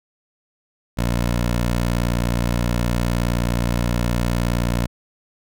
15% pulse tone, 59.2 Hz, A#1, 27 cents sharp, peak -12 dBFS, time 0.97-4.87 s, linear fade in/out 20 ms, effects none

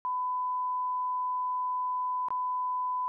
sine tone with dropouts, 1002 Hz, B5, 25 cents sharp, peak -28 dBFS, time 0.05-3.08 s, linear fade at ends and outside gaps 0 ms, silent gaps 2.285-2.305 s, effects none

